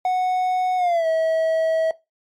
triangle tone with pitch glide, 737 to 645.3 Hz, F#5 to E5, -7 to -37 cents, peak -15 dBFS, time 0.05-1.91 s, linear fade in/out 2 ms, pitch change -230 cents, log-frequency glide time 0.77-1.07 s, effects noise-tail reverb RT60 0.2 s tail -17 dB re dry + MP3 64 kbps

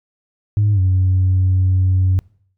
sine tone with pitch glide, 103.9 to 93.1 Hz, G#2 to F#2, +1 to +11 cents, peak -10 dBFS, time 0.57-2.19 s, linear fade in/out 0 ms, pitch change -190 cents, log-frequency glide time 0.73-0.8 s, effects noise-tail reverb RT60 0.6 s tail -25 dB re dry + tanh soft clip ceiling -9 dBFS

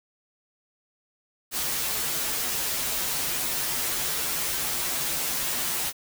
white noise with comb filter, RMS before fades -28 dBFS, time 1.51-5.93 s, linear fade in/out 50 ms, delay 10 ms, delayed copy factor -0.85, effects none

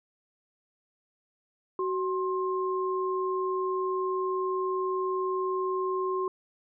sine tone pair together, 374.8 / 1060 Hz, F#4 / C6, +22 / +22 cents, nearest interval octave + tritone, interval 1800 cents, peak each -28 / -31 dBFS, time 1.79-6.28 s, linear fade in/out 2 ms, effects none

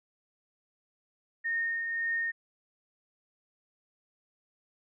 sine tone with tremolo, 1840 Hz, A#6, 23 cents flat, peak -27 dBFS, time 1.44-2.32 s, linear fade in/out 20 ms, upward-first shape triangle, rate 1.8 Hz, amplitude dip 40%, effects none

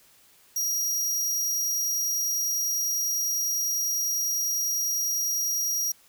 sawtooth tone, 5710 Hz, F8, 37 cents sharp, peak -22 dBFS, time 0.56-5.92 s, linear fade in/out 5 ms, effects white hiss -58 dBFS RMS until 6.08 s

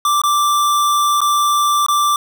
square tone with dropouts, 1174.7 Hz, D6, in tune, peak -13 dBFS, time 0.05-2.16 s, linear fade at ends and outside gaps 2 ms, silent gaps 0.217-0.236 / 1.206-1.215 / 1.864-1.884 s, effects none

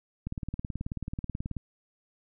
click train, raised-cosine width 5 ms, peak -21 dBFS, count 25, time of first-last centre 0.27-1.567 s, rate 18.5 Hz, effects none

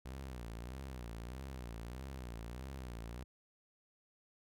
sawtooth tone with vibrato, 61.74 Hz, B1, in tune, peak -40 dBFS, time 0.05-3.24 s, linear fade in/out 10 ms, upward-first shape sine, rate 1.6 Hz, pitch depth 160 cents each way, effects none

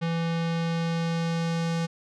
square tone with low-pass filter sweep, 166.5 Hz, E3, 18 cents sharp, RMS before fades -27 dBFS, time 0.01-1.87 s, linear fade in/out 20 ms, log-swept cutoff 3700 to 6200 Hz, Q 1.1, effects none

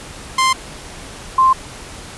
sawtooth / sine tone pair in turn, 1046.5 / 1050.3 Hz, C6 / C6, 0 / +6 cents, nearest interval unison, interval 6 cents, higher second, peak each -8 dBFS, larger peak neither, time 0.38-0.53 / 1.38-1.53 s, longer neither, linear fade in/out 5 ms, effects pink hiss -34 dBFS RMS until 2.17 s + resampled to 24000 Hz

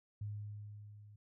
sine tone with level ramp, 104.1 Hz, G#2, 5 cents sharp, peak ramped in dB -38 to -55 dBFS, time 0.21-1.16 s, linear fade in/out 5 ms, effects none

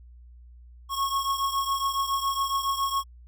square beating tone pair, 1094 / 1101.2 Hz, C#6 / C#6, -23 / -12 cents, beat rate 7.2 Hz, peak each -27 / -31 dBFS, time 0.89-3.04 s, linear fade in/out 50 ms, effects added 60 Hz sine -46 dBFS peak until 3.27 s

